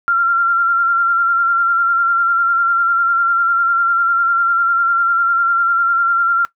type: tone with vibrato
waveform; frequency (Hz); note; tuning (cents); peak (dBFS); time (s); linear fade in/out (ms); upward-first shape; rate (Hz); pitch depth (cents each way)
sine; 1374; F6; -29; -11; 0.08-6.45; 0; sine; 10; 32
effects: noise-tail reverb RT60 0.1 s tail -18 dB re dry